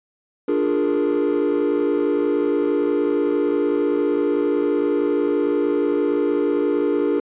triangle chord, Bb dominant seventh, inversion first, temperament equal, 293.7 / 349.2 / 415.3 / 466.2 Hz, D4 / F4 / Ab4 / Bb4, 0 / 0 / 0 / 0 cents, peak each -19 / -21 / -19 / -21 dBFS, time 0.48-7.2 s, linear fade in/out 5 ms, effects tanh soft clip ceiling -10 dBFS + resampled to 8000 Hz

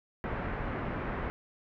pink low-pass noise, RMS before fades -35 dBFS, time 0.24-1.3 s, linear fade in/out 0 ms, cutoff 2000 Hz, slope 24 dB/octave, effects none

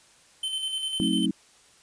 square tone with tremolo, 3076 Hz, G7, 33 cents flat, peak -27 dBFS, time 0.43-1.26 s, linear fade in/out 5 ms, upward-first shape square, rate 10 Hz, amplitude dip 40%
sine chord, F# diminished seventh, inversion none, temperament just, 185 / 222 / 266.4 / 319.7 Hz, F#3 / A3 / C4 / Eb4, 0 / +16 / +31 / +47 cents, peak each -28 dBFS, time 1-1.31 s, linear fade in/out 0 ms
effects white hiss -57 dBFS RMS until 1.82 s + resampled to 22050 Hz

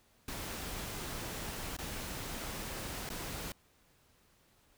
pink noise with dropouts, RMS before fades -41 dBFS, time 0.28-3.52 s, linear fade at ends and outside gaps 2 ms, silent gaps 1.767-1.787 / 3.091-3.101 s, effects pink hiss -68 dBFS RMS until 4.77 s

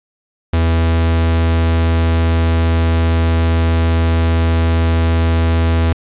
45% pulse tone, 82.41 Hz, E2, in tune, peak -11 dBFS, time 0.53-5.93 s, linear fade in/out 5 ms, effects resampled to 8000 Hz + 7-bit

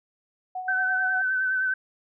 sine tone with tremolo, 740 Hz, F#5, in tune, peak -28 dBFS, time 0.55-1.22 s, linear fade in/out 5 ms, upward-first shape sine, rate 8.5 Hz, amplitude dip 50%
sine tone with vibrato, 1527 Hz, G6, 46 cents flat, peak -22 dBFS, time 0.68-1.74 s, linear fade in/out 5 ms, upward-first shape triangle, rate 9.7 Hz, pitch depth 36 cents each way
effects none

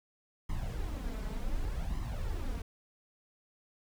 brown noise with flanger, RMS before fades -35 dBFS, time 0.49-2.62 s, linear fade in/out 5 ms, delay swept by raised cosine 0.98 to 4.68 ms, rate 0.67 Hz, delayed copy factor +0.65, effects none

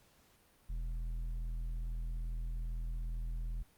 sine tone with tanh clipping, 41.2 Hz, E1, in tune, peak -37 dBFS, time 0.69-3.63 s, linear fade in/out 10 ms, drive 7 dB, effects pink hiss -67 dBFS RMS until 3.77 s + Opus 48 kbps

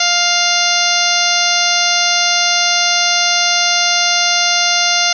harmonic tone, 700 Hz, F5, 4 cents sharp, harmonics 1 / 2 / 3 / 4 / 5 / 6 / 7 / 8 / 9, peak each -20 / -20 / -20 / -20 / -20 / -20 / -20 / -20 / -20 dBFS, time 0-5.13 s, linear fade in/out 5 ms, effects none

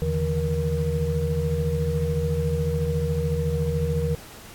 sine tone cluster, 80.5 / 146.9 / 160.8 / 473.7 Hz, E2 / D3 / E3 / A#4, -41 / +1 / -43 / +28 cents, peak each -26 / -28 / -27 / -27 dBFS, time 0.02-4.15 s, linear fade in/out 0 ms, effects pink hiss -44 dBFS RMS until 4.54 s + AAC 64 kbps

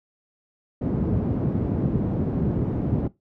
pink band-pass noise, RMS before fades -24 dBFS, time 0.81-3.08 s, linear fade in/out 10 ms, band 100 to 280 Hz, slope 12 dB/octave, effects noise-tail reverb RT60 0.2 s tail -20 dB re dry

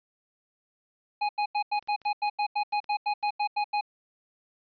square tone bursts, 830.6 Hz, G#5, in tune, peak -25 dBFS, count 16, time 1.21-3.811 s, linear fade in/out 10 ms, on 81 ms, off 87 ms
clicks, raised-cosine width 0.2 ms, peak -35 dBFS, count 10, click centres 1.782 / 1.826 / 1.875 / 2.017 / 2.051 / 2.281 / 2.724 / 2.843 / 3.228 / 3.29 s
effects resampled to 11025 Hz

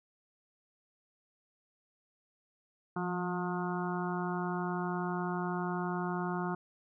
harmonic tone with a mistuned harmonic, 179.2 Hz, F3, 45 cents sharp, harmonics 1 / 2 / 4 / 5 / 6 / 7 / 8, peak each -35 / -38 / -41 / -42 / -43 / -43 / -44 dBFS, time 2.96-6.55 s, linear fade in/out 5 ms, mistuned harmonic 1, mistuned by -40 cents, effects none

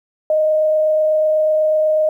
sine tone with frequency modulation, 620 Hz, D#5, 6 cents flat, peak -12 dBFS, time 0.3-2.09 s, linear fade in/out 2 ms, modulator 28.1 Hz, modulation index 0.21, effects 9-bit

